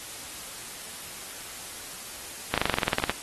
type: slowing click train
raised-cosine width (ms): 0.3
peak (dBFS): -7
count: 13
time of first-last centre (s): 2.54-3.096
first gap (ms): 37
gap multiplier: 1.04
effects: white hiss -40 dBFS RMS until 3.22 s + AAC 32 kbps